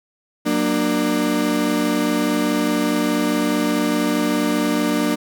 35% pulse chord, Gb augmented, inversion none, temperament equal with one note detuned, 185 / 233.1 / 297.9 Hz, Gb3 / Bb3 / D4, 0 / 0 / +25 cents, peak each -24 / -20 / -18 dBFS, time 0.45-5.16 s, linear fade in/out 20 ms, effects none

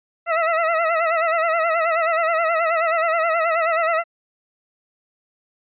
20% pulse tone with vibrato, 658 Hz, E5, 3 cents flat, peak -12 dBFS, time 0.26-4.04 s, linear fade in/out 50 ms, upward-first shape sine, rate 9.4 Hz, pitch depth 71 cents each way, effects resampled to 8000 Hz

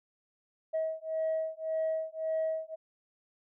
sine beating tone pair, 638 / 639.8 Hz, D#5 / D#5, +43 / +48 cents, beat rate 1.8 Hz, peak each -32 / -32 dBFS, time 0.73-2.76 s, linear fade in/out 20 ms, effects tanh soft clip ceiling -25 dBFS

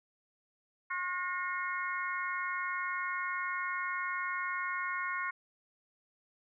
harmonic tone with a mistuned harmonic, 360 Hz, F#4, 47 cents flat, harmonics 3 / 4 / 5 / 6, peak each -37 / -38 / -39 / -40 dBFS, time 0.9-5.31 s, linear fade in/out 10 ms, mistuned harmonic 5, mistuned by +38 cents, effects none

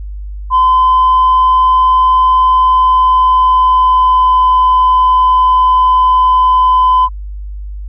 sine tone with pitch glide, 1022 to 1013.8 Hz, C6 to B5, -41 to +45 cents, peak -4 dBFS, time 0.5-7.09 s, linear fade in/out 50 ms, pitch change -14 cents, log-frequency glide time 2.39-4.42 s, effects tanh soft clip ceiling -3 dBFS + added 50 Hz sine -21 dBFS peak until 7.88 s

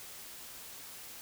silence, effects white hiss -48 dBFS RMS until 1.21 s

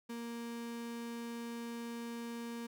35% pulse tone, 234 Hz, A#3, 7 cents sharp, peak -39 dBFS, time 0.09-2.67 s, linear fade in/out 10 ms, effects none

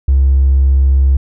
sine tone with hard clipping, 67.5 Hz, C#2, 45 cents flat, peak -7 dBFS, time 0.08-1.17 s, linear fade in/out 5 ms, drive 1 dB, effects none

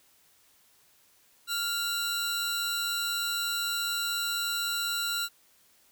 sawtooth tone pair together, 1396.9 / 3948 Hz, F6 / B7, 0 / -1 cents, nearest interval octave + tritone, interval 1799 cents, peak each -28 dBFS, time 1.47-5.29 s, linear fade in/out 50 ms, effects white hiss -63 dBFS RMS until 5.91 s

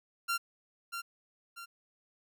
sawtooth tone with echo, 1379 Hz, F6, 22 cents flat, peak -26 dBFS, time 0.28-0.38 s, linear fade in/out 20 ms, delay 640 ms, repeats 2, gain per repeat -7 dB, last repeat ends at 1.66 s, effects none

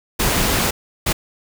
pink noise bursts at uneven times, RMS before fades -18 dBFS, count 2, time 0.19-0.71 / 1.06-1.13 s, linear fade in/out 10 ms, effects none

